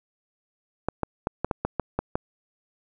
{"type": "clicks", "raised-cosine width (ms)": 1, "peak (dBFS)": -10, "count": 9, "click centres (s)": [0.886, 1.033, 1.271, 1.446, 1.512, 1.65, 1.797, 1.99, 2.155], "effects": []}